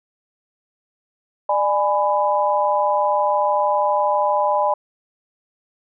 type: chord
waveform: sine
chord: G# diminished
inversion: second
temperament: just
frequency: 598 / 830.6 / 996.7 Hz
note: D5 / G#5 / B5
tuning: +31 / 0 / +16 cents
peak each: -20 dBFS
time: 1.49-4.74 s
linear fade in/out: 5 ms
effects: none